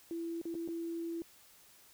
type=tone with dropouts; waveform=sine; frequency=334.4 Hz; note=E4; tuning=25 cents sharp; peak=-36 dBFS; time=0.11-1.22 s; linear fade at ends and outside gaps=1 ms; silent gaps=0.415-0.454 / 0.543-0.551 / 0.677-0.686 s; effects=white hiss -61 dBFS RMS until 1.93 s